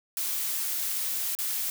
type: noise with dropouts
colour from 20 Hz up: blue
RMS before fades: -30 dBFS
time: 0.17-1.7 s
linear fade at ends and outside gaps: 1 ms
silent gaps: 1.351-1.388 s
effects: none